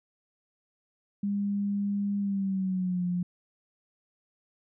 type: tone with pitch glide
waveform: sine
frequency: 201.8 to 177.72 Hz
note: G#3 to F3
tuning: -49 to +31 cents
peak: -26 dBFS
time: 1.23-3.23 s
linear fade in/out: 5 ms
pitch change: -220 cents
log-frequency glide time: 2.19-3.05 s
effects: none